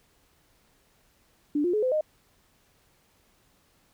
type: tone with pitch steps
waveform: sine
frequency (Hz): 293.7 / 353.3 / 425.1 / 511.4 / 615.2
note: D4 / F4 / G#4 / C5 / D#5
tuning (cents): 0 / +20 / +40 / -40 / -20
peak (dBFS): -22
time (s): 1.55-2.01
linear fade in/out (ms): 5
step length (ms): 92
effects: pink hiss -65 dBFS RMS until 3.93 s